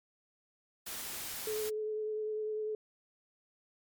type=noise; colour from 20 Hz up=white; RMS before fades=-41 dBFS; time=0.86-1.7 s; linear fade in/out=10 ms
type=tone with vibrato; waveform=sine; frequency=429.7 Hz; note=A4; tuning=41 cents flat; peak=-33 dBFS; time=1.47-2.75 s; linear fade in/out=2 ms; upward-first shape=triangle; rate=10 Hz; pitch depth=19 cents each way
effects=MP3 96 kbps